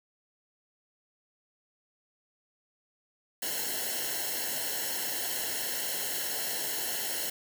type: noise with comb filter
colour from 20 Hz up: white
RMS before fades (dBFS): -33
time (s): 3.42-7.3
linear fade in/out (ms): 5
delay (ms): 0.83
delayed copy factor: -0.85
effects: none